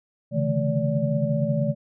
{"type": "tone cluster", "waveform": "sine", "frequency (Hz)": [134.9, 145.7, 160.8, 216.8, 577], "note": ["C#3", "D3", "E3", "A3", "D5"], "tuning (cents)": [-47, -13, -43, -25, -31], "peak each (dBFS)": -27, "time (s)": [0.31, 1.75], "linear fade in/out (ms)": 50, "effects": []}